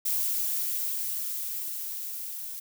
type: noise with level ramp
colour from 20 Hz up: violet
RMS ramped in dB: -27 to -38 dBFS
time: 0.05-2.6 s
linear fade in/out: 10 ms
effects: none